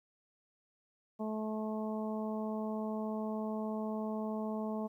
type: harmonic tone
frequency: 216.6 Hz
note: A3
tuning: 27 cents flat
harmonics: 1 / 2 / 3 / 4 / 5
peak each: -36 / -42 / -42 / -46 / -49 dBFS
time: 1.19-4.88 s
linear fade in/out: 20 ms
effects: 12-bit